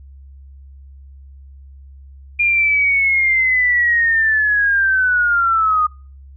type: linear sweep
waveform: sine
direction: down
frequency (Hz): 2415 to 1225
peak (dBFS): -12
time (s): 2.39-5.87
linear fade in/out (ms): 10
effects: noise-tail reverb RT60 0.4 s tail -26 dB re dry + added 68 Hz sine -37 dBFS peak until 6.36 s